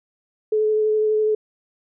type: tone with vibrato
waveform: sine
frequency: 430 Hz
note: A4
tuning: 40 cents flat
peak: -16 dBFS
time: 0.52-1.35 s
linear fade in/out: 5 ms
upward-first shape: sine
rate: 12 Hz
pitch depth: 12 cents each way
effects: none